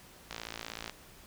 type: click train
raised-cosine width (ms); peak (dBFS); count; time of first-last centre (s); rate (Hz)
0.2; -21; 34; 0.31-0.896; 56.3
effects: pink hiss -55 dBFS RMS until 1.26 s